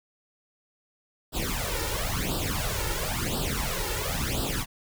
pink noise with flanger, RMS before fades -29 dBFS, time 1.32-4.66 s, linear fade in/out 50 ms, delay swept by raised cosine 0.23 to 2.23 ms, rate 0.97 Hz, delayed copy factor +0.85, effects none

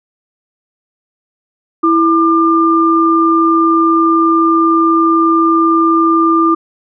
sine tone pair together, 328.9 / 1198 Hz, E4 / D6, -4 / +34 cents, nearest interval octave + minor seventh, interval 2238 cents, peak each -10 dBFS, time 1.83-6.55 s, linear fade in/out 10 ms, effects none

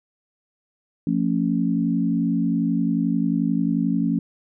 sine chord, F augmented, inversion none, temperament equal with one note detuned, 174.61 / 225.7 / 277.2 Hz, F3 / A3 / C#4, 0 / +44 / 0 cents, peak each -23 dBFS, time 1.07-4.19 s, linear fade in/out 2 ms, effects none

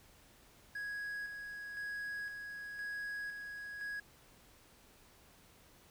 triangle tone with tremolo, 1661.2 Hz, G#6, in tune, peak -37 dBFS, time 0.75-4 s, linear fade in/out 5 ms, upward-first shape square, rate 0.98 Hz, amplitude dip 40%, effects pink hiss -63 dBFS RMS until 5.9 s

